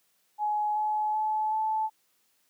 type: tone with pitch steps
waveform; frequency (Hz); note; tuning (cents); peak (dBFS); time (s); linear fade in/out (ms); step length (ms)
sine; 842 / 851.8 / 861.7 / 871.7; G#5 / G#5 / A5 / A5; +24 / +44 / -36 / -16; -25; 0.38-1.9; 50; 380
effects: white hiss -70 dBFS RMS until 2.49 s + high-pass 150 Hz 12 dB/octave